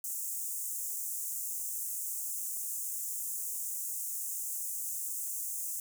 pink high-pass noise, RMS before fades -37 dBFS, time 0.04-5.8 s, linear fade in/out 2 ms, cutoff 6800 Hz, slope 48 dB/octave, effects none

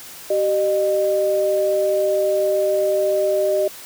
sine tone pair together, 384.3 / 610 Hz, G4 / D#5, -34 / -34 cents, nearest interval minor sixth, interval 800 cents, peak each -21 / -17 dBFS, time 0.3-3.68 s, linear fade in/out 5 ms, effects white hiss -38 dBFS RMS until 3.85 s + high-pass 80 Hz 12 dB/octave

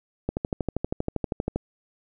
click train, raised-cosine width 2 ms, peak -12 dBFS, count 17, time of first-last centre 0.29-1.56 s, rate 12.6 Hz, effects none

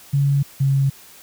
sine tone pair in turn, 140.4 / 136.88 Hz, C#3 / C#3, +22 / -22 cents, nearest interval unison, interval 44 cents, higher first, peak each -14 dBFS, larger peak neither, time 0.13-0.43 / 0.6-0.9 s, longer neither, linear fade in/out 10 ms, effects white hiss -45 dBFS RMS until 1.22 s

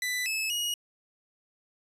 sawtooth tone with pitch steps, 1991 / 2601 / 2889 Hz, B6 / E7 / F#7, +14 / -24 / -42 cents, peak -25 dBFS, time 0.02-0.74 s, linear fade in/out 2 ms, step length 240 ms, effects resampled to 32000 Hz

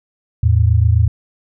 sine tone pair together, 82.41 / 110.19 Hz, E2 / A2, 0 / +3 cents, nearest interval perfect fourth, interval 503 cents, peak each -12 dBFS, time 0.43-1.08 s, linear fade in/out 5 ms, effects none

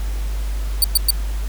10% pulse tone bursts, 4565 Hz, D8, 50 cents flat, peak -4 dBFS, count 3, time 0.82-1.106 s, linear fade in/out 2 ms, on 22 ms, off 110 ms, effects added 50 Hz sine -20 dBFS peak until 1.48 s + pink hiss -38 dBFS RMS until 1.48 s

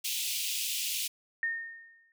pink high-pass noise, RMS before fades -33 dBFS, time 0.04-1.08 s, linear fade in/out 10 ms, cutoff 2500 Hz, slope 48 dB/octave
sine tone with exponential decay, 1833 Hz, A#6, 30 cents flat, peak -26 dBFS, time 1.43-2.12 s, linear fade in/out 1 ms, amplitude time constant 150 ms
effects none

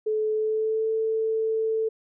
sine tone with pitch glide, 431.8 to 442.9 Hz, A4 to A4, -33 to +11 cents, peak -22 dBFS, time 0.06-1.89 s, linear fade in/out 10 ms, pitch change +44 cents, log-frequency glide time 0.33-0.9 s, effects none

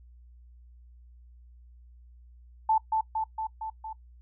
sine tone with echo, 880 Hz, A5, in tune, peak -20 dBFS, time 2.69-2.78 s, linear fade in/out 5 ms, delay 230 ms, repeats 5, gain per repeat -3 dB, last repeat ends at 3.93 s, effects noise-tail reverb RT60 0.1 s tail -21 dB re dry + added 60 Hz sine -50 dBFS peak until 4.21 s

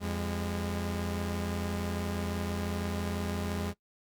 sawtooth tone pair together, 86 / 203.7 Hz, F2 / G#3, -26 / -33 cents, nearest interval octave + minor third, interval 1493 cents, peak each -30 / -31 dBFS, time 0-3.74 s, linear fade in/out 50 ms, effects noise-tail reverb RT60 0.1 s tail -18 dB re dry + Opus 48 kbps

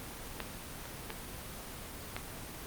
clicks, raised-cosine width 0.3 ms, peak -19 / -27 / -20 / -19 dBFS, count 4, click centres 0.403 / 0.855 / 1.104 / 2.165 s, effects pink hiss -44 dBFS RMS until 2.66 s + Opus 24 kbps

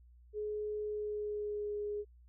sine tone with pitch glide, 421.9 to 414.9 Hz, G#4 to G#4, +27 to -2 cents, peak -35 dBFS, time 0.33-2.05 s, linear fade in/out 50 ms, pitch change -29 cents, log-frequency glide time 0.83-1.75 s, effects added 60 Hz sine -57 dBFS peak until 2.28 s

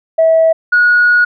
sine tone pair in turn, 649 / 1452.3 Hz, E5 / F#6, -27 / -33 cents, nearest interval octave + major second, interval 1394 cents, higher second, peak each -5 dBFS, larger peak neither, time 0.18-0.53 / 0.72-1.25 s, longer second, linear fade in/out 10 ms, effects tanh soft clip ceiling -2 dBFS

